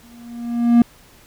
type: tone with exponential growth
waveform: triangle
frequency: 236.6 Hz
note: A#3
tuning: 26 cents sharp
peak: -4 dBFS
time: 0.03-0.82 s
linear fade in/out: 2 ms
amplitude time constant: 170 ms
effects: pink hiss -49 dBFS RMS until 1.26 s